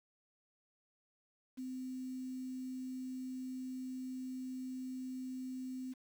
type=tone with quantisation; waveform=sine; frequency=257.4 Hz; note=C4; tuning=28 cents flat; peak=-40 dBFS; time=1.57-5.94 s; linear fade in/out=20 ms; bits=10; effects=none